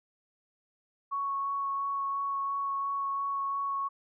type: tone with vibrato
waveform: sine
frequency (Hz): 1108.7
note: C#6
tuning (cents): 0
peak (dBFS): -29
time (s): 1.11-3.89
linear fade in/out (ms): 20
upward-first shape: sine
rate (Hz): 2.9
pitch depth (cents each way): 9
effects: none